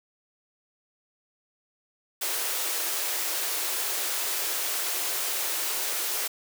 white high-pass noise, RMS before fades -29 dBFS, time 2.21-6.28 s, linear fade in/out 10 ms, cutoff 320 Hz, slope 96 dB/octave, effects none

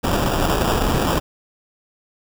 pink noise with sample-and-hold, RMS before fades -19 dBFS, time 0.03-1.2 s, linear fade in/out 20 ms, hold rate 2100 Hz, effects none

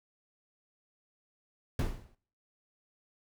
brown noise with exponential decay, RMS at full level -26 dBFS, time 1.79-2.15 s, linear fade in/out 2 ms, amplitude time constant 77 ms, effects noise-tail reverb RT60 0.5 s tail -20 dB re dry

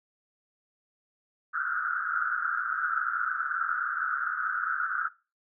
white band-pass noise, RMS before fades -30 dBFS, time 1.53-5.09 s, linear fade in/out 20 ms, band 1300 to 1500 Hz, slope 96 dB/octave, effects noise-tail reverb RT60 0.3 s tail -19 dB re dry

